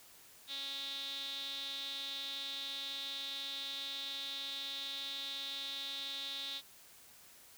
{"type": "tone with band-pass filter", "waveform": "sawtooth", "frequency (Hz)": 275.9, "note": "C#4", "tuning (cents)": -8, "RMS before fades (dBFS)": -42, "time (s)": [0.47, 6.62], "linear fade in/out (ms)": 50, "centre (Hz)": 3700, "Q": 10, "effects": ["white hiss -59 dBFS RMS until 7.57 s"]}